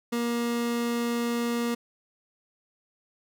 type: tone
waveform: 30% pulse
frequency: 236.5 Hz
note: A#3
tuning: 25 cents sharp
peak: -23 dBFS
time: 0.12-1.75 s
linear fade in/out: 10 ms
effects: none